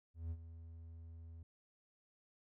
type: tone with ADSR envelope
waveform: triangle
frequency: 82.41 Hz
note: E2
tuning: in tune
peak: -36 dBFS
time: 0.14-1.43 s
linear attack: 170 ms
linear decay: 53 ms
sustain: -12 dB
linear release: 3 ms
effects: none